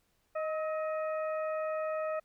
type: harmonic tone with a mistuned harmonic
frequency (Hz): 624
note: D#5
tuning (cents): +5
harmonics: 1 / 2 / 3 / 4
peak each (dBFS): -32 / -39 / -47 / -50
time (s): 0.35-2.2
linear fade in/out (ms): 10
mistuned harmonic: 2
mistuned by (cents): +42
effects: pink hiss -74 dBFS RMS until 2.24 s